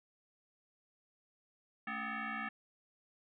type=tone with frequency modulation; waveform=sine; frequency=220 Hz; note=A3; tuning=in tune; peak=-37 dBFS; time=1.87-2.49 s; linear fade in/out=5 ms; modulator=501 Hz; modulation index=4.3; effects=none